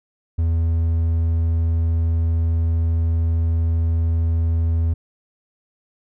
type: tone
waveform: triangle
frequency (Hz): 82.41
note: E2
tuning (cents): 0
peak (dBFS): -14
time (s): 0.38-4.94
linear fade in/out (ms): 10
effects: none